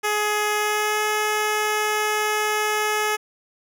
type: tone with pitch glide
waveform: 10% pulse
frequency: 420.5 to 424.9 Hz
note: G#4 to G#4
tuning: +22 to +40 cents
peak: -12 dBFS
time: 0.03-3.17 s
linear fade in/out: 20 ms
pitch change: +18 cents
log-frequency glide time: 0.57-1.02 s
effects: none